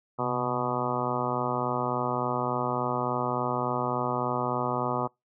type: harmonic tone with a mistuned harmonic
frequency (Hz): 123.47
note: B2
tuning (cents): 0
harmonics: 1 / 2 / 3 / 4 / 5 / 6 / 7 / 8 / 9 / 10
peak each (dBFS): -35 / -35 / -35 / -35 / -35 / -35 / -35 / -35 / -35 / -35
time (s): 0.18-5.08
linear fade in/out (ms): 20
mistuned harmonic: 1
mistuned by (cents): +95
effects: noise-tail reverb RT60 0.2 s tail -26 dB re dry